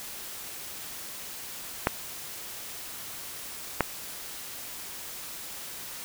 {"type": "clicks", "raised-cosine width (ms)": 0.5, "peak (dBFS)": -6, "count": 2, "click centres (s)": [1.871, 3.807], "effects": ["white hiss -40 dBFS RMS until 6.04 s"]}